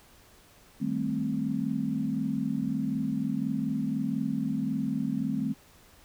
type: chord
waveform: sine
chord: A half-diminished seventh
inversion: second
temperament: equal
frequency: 155.56 / 196 / 220 / 261.6 Hz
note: Eb3 / G3 / A3 / C4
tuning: 0 / 0 / 0 / 0 cents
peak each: -35 / -34 / -31 / -31 dBFS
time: 0.8-5.54 s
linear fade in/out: 20 ms
effects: pink hiss -57 dBFS RMS until 6.04 s